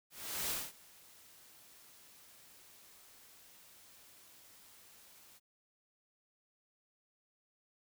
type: noise with ADSR envelope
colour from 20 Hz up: white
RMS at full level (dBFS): -36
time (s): 0.1-5.4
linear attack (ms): 400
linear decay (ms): 220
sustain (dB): -24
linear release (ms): 33
effects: none